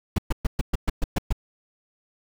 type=noise bursts; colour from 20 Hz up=brown; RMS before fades=-20 dBFS; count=9; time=0.16-1.327 s; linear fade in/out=5 ms; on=23 ms; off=120 ms; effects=none